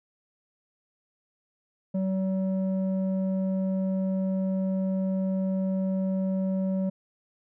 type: tone with low-pass filter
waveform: square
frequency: 190 Hz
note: F#3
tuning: 46 cents sharp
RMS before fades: -27 dBFS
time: 1.94-6.9 s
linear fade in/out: 10 ms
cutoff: 430 Hz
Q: 7.1
effects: none